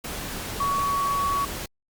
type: tone in noise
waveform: sine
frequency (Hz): 1124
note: C#6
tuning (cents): +24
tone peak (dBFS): -22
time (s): 0.6-1.45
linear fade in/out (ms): 5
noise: pink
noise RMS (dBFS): -33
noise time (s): 0.04-1.66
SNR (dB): +8
effects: Opus 48 kbps